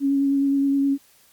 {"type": "tone with vibrato", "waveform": "sine", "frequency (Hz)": 277.2, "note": "C#4", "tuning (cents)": 0, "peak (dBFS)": -17, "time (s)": [0, 0.98], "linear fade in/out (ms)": 50, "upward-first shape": "sine", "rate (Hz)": 9.6, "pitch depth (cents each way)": 15, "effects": ["white hiss -56 dBFS RMS until 1.32 s", "Opus 48 kbps"]}